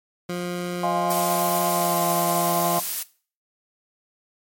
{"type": "tone with pitch glide", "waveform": "20% pulse", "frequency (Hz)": [176.8, 171.97], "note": ["F3", "F3"], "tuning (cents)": [22, -26], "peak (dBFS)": -21, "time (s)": [0.29, 2.79], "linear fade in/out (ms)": 5, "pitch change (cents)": -48, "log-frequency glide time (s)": [1.69, 2.02]}
{"type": "chord", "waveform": "sine", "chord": "F minor seventh", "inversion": "third", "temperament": "equal", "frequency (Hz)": [622.3, 698.5, 830.6, 1046.5], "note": ["Eb5", "F5", "Ab5", "C6"], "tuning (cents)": [0, 0, 0, 0], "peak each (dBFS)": [-29, -24, -29, -27], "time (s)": [0.83, 2.8], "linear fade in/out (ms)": 5}
{"type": "noise", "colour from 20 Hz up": "blue", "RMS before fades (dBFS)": -27, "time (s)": [1.1, 3.03], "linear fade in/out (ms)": 5}
{"effects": ["noise-tail reverb RT60 0.4 s tail -19 dB re dry", "MP3 64 kbps"]}